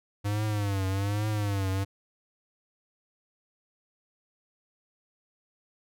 square tone with vibrato, 101.1 Hz, G#2, 46 cents flat, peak -27 dBFS, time 0.24-1.85 s, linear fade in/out 20 ms, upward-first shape triangle, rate 1.2 Hz, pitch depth 120 cents each way, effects none

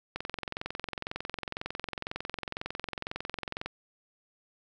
click train, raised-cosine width 0.3 ms, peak -18 dBFS, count 78, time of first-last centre 0.16-3.66 s, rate 22 Hz, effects none

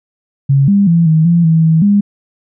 sine tone with pitch steps, 138 / 200.3 / 168.2 / 158.4 / 170.6 / 161.9 / 161 / 203.1 Hz, C#3 / G3 / E3 / D#3 / F3 / E3 / E3 / G#3, -7 / +38 / +35 / +31 / -40 / -31 / -41 / -38 cents, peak -6 dBFS, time 0.49-2.01 s, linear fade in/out 10 ms, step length 190 ms, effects none

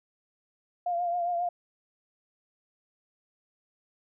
sine tone with vibrato, 698.5 Hz, F5, in tune, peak -26 dBFS, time 0.86-1.49 s, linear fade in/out 5 ms, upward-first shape triangle, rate 7.4 Hz, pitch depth 47 cents each way, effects none

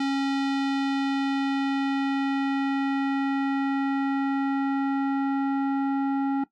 square tone with low-pass filter sweep, 274.2 Hz, C#4, 19 cents flat, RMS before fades -25 dBFS, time 0-6.44 s, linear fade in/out 5 ms, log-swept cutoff 4300 to 1100 Hz, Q 1.1, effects noise-tail reverb RT60 0.1 s tail -17 dB re dry

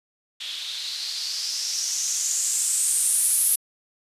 violet noise with low-pass filter sweep, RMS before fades -25 dBFS, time 0.4-3.56 s, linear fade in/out 10 ms, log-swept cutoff 3400 to 11000 Hz, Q 4.4, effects resampled to 32000 Hz

